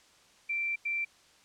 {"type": "tone bursts at uneven times", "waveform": "sine", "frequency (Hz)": 2349, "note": "D7", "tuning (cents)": 0, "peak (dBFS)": -29, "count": 2, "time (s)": [[0.49, 0.76], [0.85, 1.05]], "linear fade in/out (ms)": 10, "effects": ["white hiss -61 dBFS RMS until 1.44 s", "low-pass 7000 Hz 12 dB/octave"]}